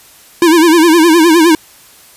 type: tone with vibrato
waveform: square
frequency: 329.6 Hz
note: E4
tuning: in tune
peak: -5 dBFS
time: 0.42-1.55 s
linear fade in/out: 2 ms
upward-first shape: sine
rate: 9.7 Hz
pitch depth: 110 cents each way
effects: white hiss -41 dBFS RMS until 2.16 s + resampled to 32000 Hz